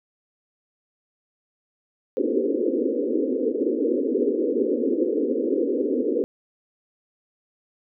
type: band-pass noise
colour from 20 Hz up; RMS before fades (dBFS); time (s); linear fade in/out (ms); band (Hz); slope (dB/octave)
white; -23; 2.17-6.24; 0; 240 to 510; 96
effects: none